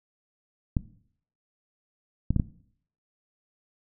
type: clicks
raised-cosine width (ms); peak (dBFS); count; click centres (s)
5; -11; 4; 0.768 / 2.306 / 2.363 / 2.398
effects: noise-tail reverb RT60 0.6 s tail -17 dB re dry